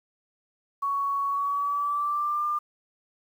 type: tone with pitch glide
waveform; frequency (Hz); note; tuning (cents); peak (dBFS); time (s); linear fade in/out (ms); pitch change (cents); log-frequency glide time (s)
sine; 1117 to 1197.2; C#6 to D6; +13 to +33; -24; 0.82-2.59; 10; +120; 1.28-2.46
effects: 9-bit